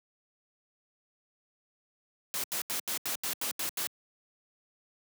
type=noise bursts; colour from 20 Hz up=white; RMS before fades=-33 dBFS; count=9; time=2.34-3.87 s; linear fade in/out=0 ms; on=98 ms; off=81 ms; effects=high-pass 150 Hz 12 dB/octave